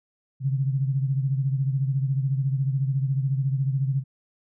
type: beating tone pair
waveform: sine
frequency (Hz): 133.7 / 147.7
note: C3 / D3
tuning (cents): +38 / +10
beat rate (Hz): 14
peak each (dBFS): -22 / -29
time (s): 0.4-4.04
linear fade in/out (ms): 50
effects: none